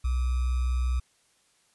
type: tone with sample-and-hold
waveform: sine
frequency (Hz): 62.6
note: B1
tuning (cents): +24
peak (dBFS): -23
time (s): 0.04-1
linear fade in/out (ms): 10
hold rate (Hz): 1225
effects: white hiss -66 dBFS RMS until 1.74 s + resampled to 24000 Hz